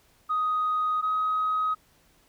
sine tone pair in turn, 1249 / 1262.8 Hz, D#6 / D#6, +6 / +25 cents, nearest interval unison, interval 19 cents, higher second, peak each -22 dBFS, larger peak neither, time 0.29-1.02 / 1.02-1.75 s, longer neither, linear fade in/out 20 ms, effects tanh soft clip ceiling -19 dBFS + pink hiss -62 dBFS RMS until 2.28 s

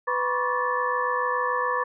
sine tone cluster, 498.6 / 972 / 1083 / 1150 / 1746 Hz, B4 / B5 / C#6 / D6 / A6, +16 / -28 / -41 / -37 / -14 cents, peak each -29 dBFS, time 0.07-1.84 s, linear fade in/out 10 ms, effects none

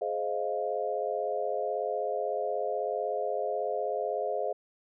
sine chord, F minor seventh, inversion first, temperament equal with one note detuned, 421.6 / 523.3 / 622.3 / 698.5 Hz, Ab4 / C5 / Eb5 / F5, +26 / 0 / 0 / 0 cents, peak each -34 dBFS, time 0.01-4.53 s, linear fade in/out 10 ms, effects none

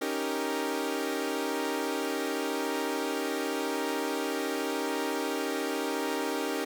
sawtooth chord, Eb dominant seventh, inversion third, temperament equal, 277.2 / 311.1 / 392 / 466.2 Hz, Db4 / Eb4 / G4 / Bb4, 0 / 0 / 0 / 0 cents, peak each -31 dBFS, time 0.01-6.65 s, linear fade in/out 10 ms, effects none

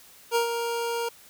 25% pulse tone with ADSR envelope, 467.8 Hz, A#4, 6 cents sharp, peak -16 dBFS, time 0.31-1.09 s, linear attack 46 ms, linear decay 110 ms, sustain -7 dB, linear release 7 ms, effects white hiss -52 dBFS RMS until 1.29 s

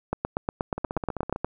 two click trains, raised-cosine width 1 ms, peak -11 / -17 dBFS, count 12 / 10, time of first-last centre 0.13-1.446 / 0.78-1.361 s, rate 8.36 / 15.5 Hz, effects none

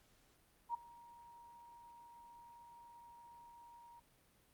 sine tone with ADSR envelope, 943 Hz, A#5, 20 cents sharp, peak -34 dBFS, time 0.69-4 s, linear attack 53 ms, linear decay 9 ms, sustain -22 dB, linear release 8 ms, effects pink hiss -71 dBFS RMS until 4.53 s + Opus 48 kbps

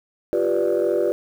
sine chord, G dominant seventh, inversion third, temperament equal, 349.2 / 392 / 493.9 / 587.3 Hz, F4 / G4 / B4 / D5, 0 / 0 / 0 / 0 cents, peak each -22 dBFS, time 0.33-1.12 s, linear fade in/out 0 ms, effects tanh soft clip ceiling -12 dBFS + 8-bit

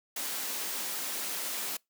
white high-pass noise, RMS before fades -35 dBFS, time 0.16-1.77 s, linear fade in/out 5 ms, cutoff 200 Hz, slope 24 dB/octave, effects noise-tail reverb RT60 0.2 s tail -26 dB re dry

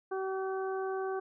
harmonic tone, 381.8 Hz, G4, 46 cents flat, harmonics 1 / 2 / 3 / 4, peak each -33 / -39 / -43 / -45 dBFS, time 0.11-1.2 s, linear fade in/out 10 ms, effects none

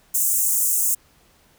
pink high-pass noise, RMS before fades -20 dBFS, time 0.14-0.95 s, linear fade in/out 10 ms, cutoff 6900 Hz, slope 48 dB/octave, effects pink hiss -57 dBFS RMS until 1.58 s

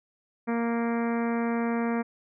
harmonic tone, 233 Hz, A#3, 1 cent flat, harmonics 1 / 2 / 3 / 4 / 5 / 6 / 7 / 8 / 9 / 10, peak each -26 / -32 / -36 / -38 / -40 / -42 / -43 / -44 / -45 / -46 dBFS, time 0.47-2.03 s, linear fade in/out 20 ms, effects none

